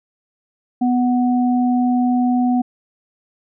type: tone pair together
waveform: sine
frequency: 247.9 / 740 Hz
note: B3 / F#5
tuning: +7 / 0 cents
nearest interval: octave + perfect fifth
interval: 1893 cents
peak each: -14 / -22 dBFS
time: 0.81-2.62 s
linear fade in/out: 10 ms
effects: none